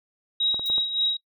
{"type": "tone with tremolo", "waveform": "sine", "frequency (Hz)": 3819, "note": "A#7", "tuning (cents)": 41, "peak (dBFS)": -19, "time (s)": [0.4, 1.17], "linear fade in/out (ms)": 5, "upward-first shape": "sine", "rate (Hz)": 3.5, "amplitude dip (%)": 65}
{"type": "clicks", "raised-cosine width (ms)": 1, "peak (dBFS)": -24, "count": 4, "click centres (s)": [0.544, 0.595, 0.7, 0.781]}
{"type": "noise with exponential decay", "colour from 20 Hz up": "violet", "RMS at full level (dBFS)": -35, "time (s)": [0.66, 0.75], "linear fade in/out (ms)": 0, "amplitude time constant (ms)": 18}
{"effects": ["noise-tail reverb RT60 0.1 s tail -24 dB re dry"]}